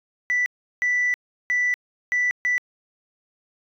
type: tone bursts at uneven times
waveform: sine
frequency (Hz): 1974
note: B6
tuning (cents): -1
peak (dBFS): -17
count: 5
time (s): 0.3-0.46 / 0.82-1.14 / 1.5-1.74 / 2.12-2.31 / 2.45-2.58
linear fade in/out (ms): 0
effects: tanh soft clip ceiling -16 dBFS

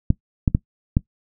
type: clicks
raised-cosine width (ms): 5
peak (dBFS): -3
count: 4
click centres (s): 0.104 / 0.478 / 0.549 / 0.969
effects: noise-tail reverb RT60 0.1 s tail -20 dB re dry

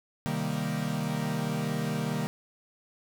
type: chord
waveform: 45% pulse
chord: C minor seventh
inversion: none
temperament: equal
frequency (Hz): 130.81 / 155.56 / 196 / 233.1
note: C3 / Eb3 / G3 / Bb3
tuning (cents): 0 / 0 / 0 / 0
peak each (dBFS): -37 / -32 / -35 / -34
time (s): 0.26-2.27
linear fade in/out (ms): 0
effects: none

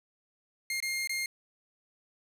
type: tone with dropouts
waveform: sawtooth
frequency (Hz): 2124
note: C7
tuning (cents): +25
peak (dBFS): -27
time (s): 0.7-1.26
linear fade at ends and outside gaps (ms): 2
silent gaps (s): 0.803-0.825 / 1.074-1.094
effects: resampled to 32000 Hz + 10-bit

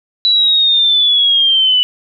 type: linear sweep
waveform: sine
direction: down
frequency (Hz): 3953 to 2960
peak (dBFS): -8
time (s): 0.25-1.83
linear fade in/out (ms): 0
effects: none

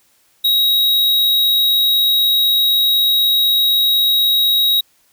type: tone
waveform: square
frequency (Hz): 3813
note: A#7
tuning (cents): +38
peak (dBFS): -12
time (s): 0.44-4.81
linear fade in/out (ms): 10
effects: white hiss -57 dBFS RMS until 5.12 s

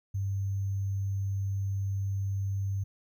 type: tone with sample-and-hold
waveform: sine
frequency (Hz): 98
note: G2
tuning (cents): 0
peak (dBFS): -28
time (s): 0.14-2.84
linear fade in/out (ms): 10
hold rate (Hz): 6300
effects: none

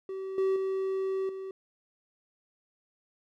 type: tone with level steps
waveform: triangle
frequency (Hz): 383.2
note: G4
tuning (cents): -39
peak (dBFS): -32 / -22 / -26 / -34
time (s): 0.09-1.51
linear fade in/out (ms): 2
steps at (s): 0.38 / 0.56 / 1.29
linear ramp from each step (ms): 2
effects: none

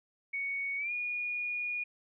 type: tone with pitch glide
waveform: sine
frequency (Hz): 2228 to 2444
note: C#7 to D#7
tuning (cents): +8 to -32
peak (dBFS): -32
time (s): 0.33-1.84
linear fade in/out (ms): 10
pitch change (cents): +160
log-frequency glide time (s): 0.77-0.92
effects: none

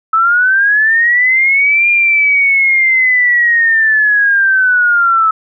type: linear two-way sweep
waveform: sine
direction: up then down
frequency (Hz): 1297 to 2411 to 1297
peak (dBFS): -7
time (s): 0.13-5.31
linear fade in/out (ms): 5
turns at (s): 1.89
effects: none

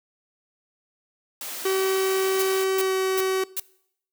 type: high-pass noise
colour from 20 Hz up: white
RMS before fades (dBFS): -34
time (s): 1.41-2.64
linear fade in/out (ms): 2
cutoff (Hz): 250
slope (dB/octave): 24
type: tone with pitch glide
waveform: 45% pulse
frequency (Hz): 381.9 to 379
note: G4 to F#4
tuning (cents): -45 to +42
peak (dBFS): -21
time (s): 1.65-3.44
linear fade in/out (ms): 5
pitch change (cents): -13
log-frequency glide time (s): 2.78-2.92
type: noise bursts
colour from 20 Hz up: blue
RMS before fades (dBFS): -27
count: 4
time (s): 2.39-3.598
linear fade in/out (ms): 2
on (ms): 32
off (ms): 360
effects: noise-tail reverb RT60 0.7 s tail -21 dB re dry

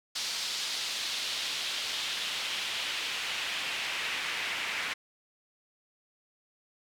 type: noise with band-pass filter sweep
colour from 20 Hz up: pink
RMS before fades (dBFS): -34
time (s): 0.15-4.94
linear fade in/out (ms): 10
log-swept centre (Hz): 4400 to 2300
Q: 1.7
effects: none

